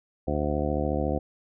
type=harmonic tone; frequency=74 Hz; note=D2; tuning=14 cents sharp; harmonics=1 / 2 / 3 / 4 / 5 / 6 / 7 / 8 / 9 / 10; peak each=-30 / -33 / -33 / -32 / -34 / -39 / -31 / -42 / -35 / -36 dBFS; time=0.27-1.19 s; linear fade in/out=10 ms; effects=none